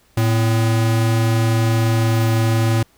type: tone pair together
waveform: square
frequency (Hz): 112.56 / 254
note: A2 / B3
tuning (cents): +40 / +49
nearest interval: octave + major second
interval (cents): 1409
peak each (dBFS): -15 / -27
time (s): 0.17-2.83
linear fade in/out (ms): 5
effects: pink hiss -56 dBFS RMS until 2.97 s